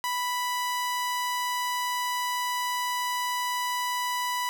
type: tone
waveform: sawtooth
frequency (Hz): 987.8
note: B5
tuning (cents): 0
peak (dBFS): -23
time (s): 0.04-4.49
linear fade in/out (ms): 0
effects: none